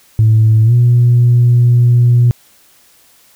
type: tone with pitch glide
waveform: sine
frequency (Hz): 110.2 to 120.87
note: A2 to B2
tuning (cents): +3 to -37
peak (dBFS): -4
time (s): 0.19-2.31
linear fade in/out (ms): 0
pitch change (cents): +160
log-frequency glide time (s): 0.64-0.73
effects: tanh soft clip ceiling -2 dBFS + white hiss -48 dBFS RMS until 3.35 s